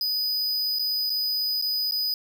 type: tone with dropouts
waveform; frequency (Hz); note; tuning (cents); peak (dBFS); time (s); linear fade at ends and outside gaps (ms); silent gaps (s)
square; 4978; D#8; 0; -24; 0.01-2.14; 1; 0.787-0.794 / 1.096-1.102 / 1.614-1.623 / 1.911-1.921
effects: none